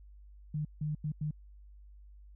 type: tone bursts at uneven times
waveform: sine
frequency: 151.5 Hz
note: D#3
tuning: 46 cents flat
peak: -31 dBFS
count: 4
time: 0.54-0.65 / 0.81-0.95 / 1.04-1.12 / 1.21-1.31 s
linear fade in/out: 5 ms
effects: added 50 Hz sine -51 dBFS peak until 2.35 s